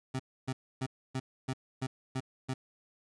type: tone bursts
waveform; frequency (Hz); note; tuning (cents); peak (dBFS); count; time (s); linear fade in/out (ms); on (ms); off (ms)
25% pulse; 130.81; C3; 0; -28; 8; 0.14-2.54; 10; 55; 280
effects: resampled to 22050 Hz + 11-bit